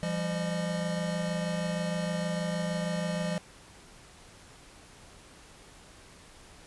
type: tone cluster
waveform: square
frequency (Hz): 171.3 / 197.7 / 611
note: F3 / G3 / D#5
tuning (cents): -33 / +15 / -32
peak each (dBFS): -32 / -38 / -36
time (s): 0.03-3.38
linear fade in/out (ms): 0
effects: pink hiss -53 dBFS RMS until 6.66 s + resampled to 24000 Hz